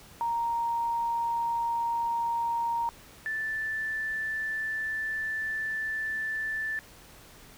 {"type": "tone pair in turn", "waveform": "sine", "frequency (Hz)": [932.3, 1759.9], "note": ["A#5", "A6"], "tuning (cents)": [0, 0], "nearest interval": "major seventh", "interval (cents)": 1100, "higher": "second", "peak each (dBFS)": [-26, -29], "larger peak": "first", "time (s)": [[0.21, 2.89], [3.26, 6.79]], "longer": "second", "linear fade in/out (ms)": 0, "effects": ["pink hiss -52 dBFS RMS until 7.57 s"]}